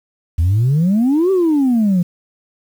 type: exponential two-way sweep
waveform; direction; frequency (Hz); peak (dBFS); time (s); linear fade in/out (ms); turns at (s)
sine; up then down; 77.78 to 392 to 169.9; -9; 0.38-2.03; 10; 1.31
effects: tanh soft clip ceiling -9 dBFS + 7-bit